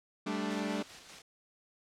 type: chord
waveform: sawtooth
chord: G suspended second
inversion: none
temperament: equal with one note detuned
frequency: 196 / 218.4 / 293.7 Hz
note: G3 / A3 / D4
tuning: 0 / -13 / 0 cents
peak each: -33 dBFS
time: 0.26-0.83 s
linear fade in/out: 10 ms
type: noise with tremolo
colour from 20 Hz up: white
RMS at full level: -47 dBFS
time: 0.5-1.22 s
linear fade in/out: 5 ms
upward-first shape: square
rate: 5.1 Hz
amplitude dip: 35%
effects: low-pass 6000 Hz 12 dB/octave